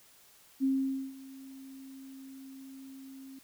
sine tone with ADSR envelope, 267.9 Hz, C4, 41 cents sharp, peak -24 dBFS, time 0.6-3.39 s, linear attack 37 ms, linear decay 490 ms, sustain -21 dB, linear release 4 ms, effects white hiss -60 dBFS RMS until 3.43 s

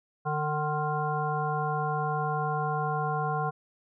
harmonic tone with a mistuned harmonic, 150.8 Hz, D3, 46 cents sharp, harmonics 1 / 3 / 5 / 7 / 9, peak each -31 / -35 / -31 / -33 / -37 dBFS, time 0.25-3.51 s, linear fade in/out 20 ms, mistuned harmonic 9, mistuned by +43 cents, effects none

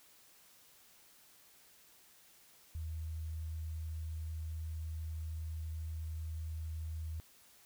sine tone, 79.7 Hz, D#2, 42 cents sharp, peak -38 dBFS, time 2.75-7.2 s, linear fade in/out 0 ms, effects white hiss -63 dBFS RMS until 7.65 s

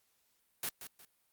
white noise with echo, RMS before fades -36 dBFS, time 0.63-0.69 s, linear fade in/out 2 ms, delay 180 ms, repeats 2, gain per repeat -10 dB, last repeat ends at 1.05 s, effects white hiss -75 dBFS RMS until 1.32 s + Opus 48 kbps

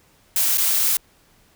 blue noise with dropouts, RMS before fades -19 dBFS, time 0.36-0.97 s, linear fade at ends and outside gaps 2 ms, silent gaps 0.574-0.58 s, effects pink hiss -57 dBFS RMS until 1.55 s

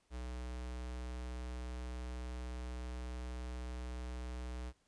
square tone with notch filter, 61.74 Hz, B1, in tune, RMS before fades -43 dBFS, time 0.1-4.73 s, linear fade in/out 50 ms, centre 150 Hz, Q 1.7, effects pink hiss -75 dBFS RMS until 4.87 s + resampled to 22050 Hz

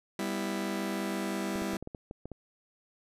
sawtooth chord, E minor, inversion first, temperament just, 197.78 / 247.2 / 329.6 Hz, G3 / B3 / E4, +16 / +2 / 0 cents, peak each -30 / -35 / -32 dBFS, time 0.19-1.77 s, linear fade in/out 2 ms
clicks, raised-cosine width 2 ms, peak -27 dBFS, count 9, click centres 1.557 / 1.62 / 1.735 / 1.826 / 1.874 / 1.948 / 2.111 / 2.256 / 2.317 s
effects resampled to 32000 Hz

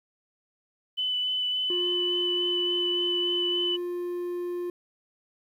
sine tone with vibrato, 3000 Hz, F#7, 23 cents sharp, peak -25 dBFS, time 0.97-3.77 s, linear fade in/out 20 ms, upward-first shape sine, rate 3.5 Hz, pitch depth 11 cents each way
triangle tone with pitch glide, 355.5 to 352.6 Hz, F4 to F4, +31 to +17 cents, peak -27 dBFS, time 1.7-4.7 s, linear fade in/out 2 ms, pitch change -14 cents, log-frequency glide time 1.89-3.11 s
effects 10-bit

